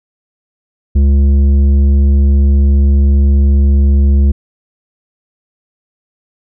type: tone with tanh clipping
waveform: sine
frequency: 69.8 Hz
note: C#2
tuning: 13 cents sharp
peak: -7 dBFS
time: 0.95-4.32 s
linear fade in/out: 10 ms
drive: 9 dB
effects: none